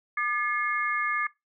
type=tone cluster; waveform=sine; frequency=1203 / 1713 / 2145 Hz; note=D6 / A6 / C7; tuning=+41 / -47 / +42 cents; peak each=-29 dBFS; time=0.17-1.27 s; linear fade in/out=5 ms; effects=noise-tail reverb RT60 0.2 s tail -20 dB re dry

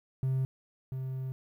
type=tone pair in turn; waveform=triangle; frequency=131.7 / 131.16 Hz; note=C3 / C3; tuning=+12 / +5 cents; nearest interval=unison; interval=7 cents; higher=first; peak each=-24 / -31 dBFS; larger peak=first; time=0.23-0.45 / 0.92-1.32 s; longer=second; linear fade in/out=0 ms; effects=tanh soft clip ceiling -20 dBFS + 11-bit

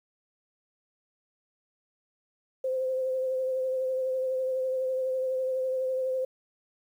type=tone with vibrato; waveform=sine; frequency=519 Hz; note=C5; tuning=14 cents flat; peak=-26 dBFS; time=2.64-6.25 s; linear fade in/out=5 ms; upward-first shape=triangle; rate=12 Hz; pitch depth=27 cents each way; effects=10-bit

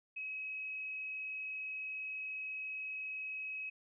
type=tone with frequency modulation; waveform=sine; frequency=2554 Hz; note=D#7; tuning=45 cents sharp; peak=-39 dBFS; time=0.16-3.7 s; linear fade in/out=10 ms; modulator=38.6 Hz; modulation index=0.43; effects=none

